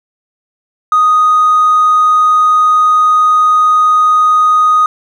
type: tone with hard clipping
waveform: sine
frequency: 1244.5 Hz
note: D#6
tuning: in tune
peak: -6 dBFS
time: 0.92-4.86 s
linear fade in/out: 2 ms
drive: 1 dB
effects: none